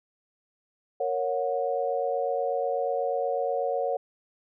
sine chord, F# major, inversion first, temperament equal with one note detuned, 466.2 / 554.4 / 729 Hz, A#4 / C#5 / F#5, 0 / 0 / -26 cents, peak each -30 / -28 / -30 dBFS, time 1-3.97 s, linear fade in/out 5 ms, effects none

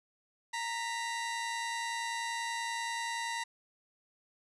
sawtooth tone pair together, 928 / 1966.4 Hz, A#5 / B6, -8 / -8 cents, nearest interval octave + minor second, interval 1300 cents, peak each -32 / -35 dBFS, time 0.53-3.44 s, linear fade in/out 10 ms, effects resampled to 22050 Hz

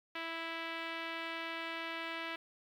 5% pulse tone with low-pass filter, 329.6 Hz, E4, in tune, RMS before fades -41 dBFS, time 0.15-2.36 s, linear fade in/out 5 ms, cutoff 2700 Hz, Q 1.2, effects 10-bit

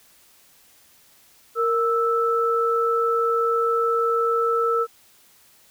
sine tone pair together, 463.8 / 1317.5 Hz, A#4 / E6, -9 / -1 cents, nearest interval octave + tritone, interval 1808 cents, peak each -21 dBFS, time 1.55-4.87 s, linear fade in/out 50 ms, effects white hiss -55 dBFS RMS until 5.7 s

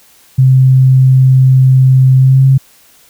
sine tone with pitch glide, 130.81 to 133.94 Hz, C3 to C3, 0 to +41 cents, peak -3 dBFS, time 0.38-2.58 s, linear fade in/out 10 ms, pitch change +41 cents, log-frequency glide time 2.17-2.46 s, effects white hiss -45 dBFS RMS until 3.09 s

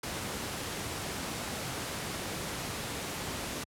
pink noise, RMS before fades -36 dBFS, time 0.03-3.64 s, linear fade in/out 5 ms, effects high-pass 80 Hz 12 dB/octave + low-pass 12000 Hz 12 dB/octave

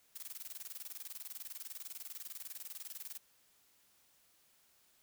blue noise with tremolo, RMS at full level -45 dBFS, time 0.15-3.18 s, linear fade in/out 10 ms, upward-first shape square, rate 20 Hz, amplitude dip 80%, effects white hiss -70 dBFS RMS until 5.02 s

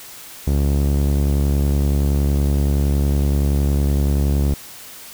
sawtooth tone with low-pass filter, 70.7 Hz, C#2, 35 cents sharp, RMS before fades -17 dBFS, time 0.47-4.54 s, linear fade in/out 5 ms, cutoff 440 Hz, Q 0.62, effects white hiss -38 dBFS RMS until 5.13 s

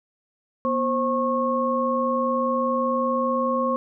sine tone cluster, 241.7 / 528 / 1091 Hz, B3 / C5 / C#6, -37 / +16 / -28 cents, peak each -26 / -24 / -24 dBFS, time 0.65-3.76 s, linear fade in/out 0 ms, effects none

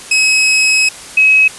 sawtooth / sine tone pair in turn, 2557 / 2557 Hz, D#7 / D#7, +47 / +47 cents, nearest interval unison, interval 0 cents, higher neither, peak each -5 dBFS, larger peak neither, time 0.11-0.89 / 1.17-1.48 s, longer first, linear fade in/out 5 ms, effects white hiss -31 dBFS RMS until 1.58 s + resampled to 24000 Hz

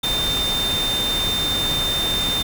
sine tone in noise, 3600 Hz, A7, 39 cents sharp, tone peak -20 dBFS, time 0.03-2.43 s, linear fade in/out 10 ms, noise pink, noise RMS -26 dBFS, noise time 0.03-2.43 s, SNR +3 dB, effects none

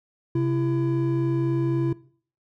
triangle tone pair together, 132.98 / 335.1 Hz, C3 / E4, +28 / +29 cents, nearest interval octave + major third, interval 1601 cents, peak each -21 dBFS, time 0.35-1.93 s, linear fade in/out 5 ms, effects noise-tail reverb RT60 0.5 s tail -20 dB re dry

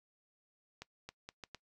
accelerating click train, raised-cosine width 0.2 ms, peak -28 dBFS, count 5, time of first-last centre 0.82-1.547 s, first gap 270 ms, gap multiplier 0.74, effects noise-tail reverb RT60 0.1 s tail -21 dB re dry

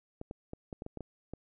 clicks, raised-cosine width 2 ms, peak -27 dBFS, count 9, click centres 0.214 / 0.311 / 0.534 / 0.728 / 0.821 / 0.864 / 0.973 / 1.007 / 1.336 s, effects none

